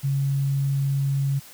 sine tone, 138.1 Hz, C#3, 6 cents flat, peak -20 dBFS, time 0.03-1.4 s, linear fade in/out 20 ms, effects white hiss -46 dBFS RMS until 1.53 s

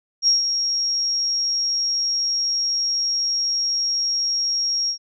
sine tone with ADSR envelope, 5588 Hz, F8, in tune, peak -12 dBFS, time 0.22-4.98 s, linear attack 55 ms, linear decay 140 ms, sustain -7 dB, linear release 90 ms, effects none

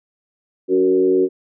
sine tone with frequency modulation, 372.9 Hz, F#4, 14 cents sharp, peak -12 dBFS, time 0.68-1.29 s, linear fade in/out 50 ms, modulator 89.8 Hz, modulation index 0.83, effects none

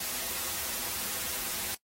white noise with comb filter, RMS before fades -34 dBFS, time 0-1.75 s, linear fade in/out 5 ms, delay 6.8 ms, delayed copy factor -0.7, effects noise-tail reverb RT60 0.1 s tail -21 dB re dry + AAC 48 kbps

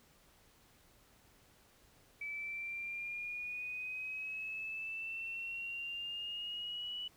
sine exponential sweep, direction up, 2300 to 2960 Hz, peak -39 dBFS, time 2.21-7.08 s, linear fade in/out 5 ms, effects pink hiss -66 dBFS RMS until 7.16 s

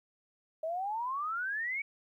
sine exponential sweep, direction up, 622.3 to 2282 Hz, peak -32 dBFS, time 0.63-1.82 s, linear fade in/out 5 ms, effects 12-bit

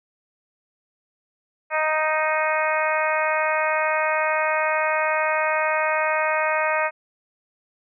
harmonic tone, 311.1 Hz, D#4, in tune, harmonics 2 / 3 / 4 / 5 / 6 / 7 / 8, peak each -24 / -26 / -27 / -28 / -29 / -29 / -30 dBFS, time 1.7-6.91 s, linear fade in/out 50 ms, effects none

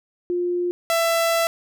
sine / sawtooth tone pair in turn, 353.2 / 666.8 Hz, F4 / E5, +20 / +20 cents, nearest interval major seventh, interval 1100 cents, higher second, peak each -20 / -14 dBFS, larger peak second, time 0.3-0.71 / 0.9-1.47 s, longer second, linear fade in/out 0 ms, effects none

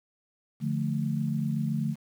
sine chord, D minor, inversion none, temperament equal, 146.83 / 174.61 / 220 Hz, D3 / F3 / A3, 0 / 0 / 0 cents, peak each -29 / -33 / -30 dBFS, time 0.6-1.96 s, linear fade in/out 50 ms, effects 9-bit

